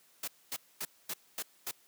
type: noise bursts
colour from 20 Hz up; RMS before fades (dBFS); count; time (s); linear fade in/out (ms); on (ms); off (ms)
white; -37; 6; 0.23-1.712; 5; 47; 240
effects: white hiss -65 dBFS RMS until 1.87 s + high-pass 150 Hz 12 dB/octave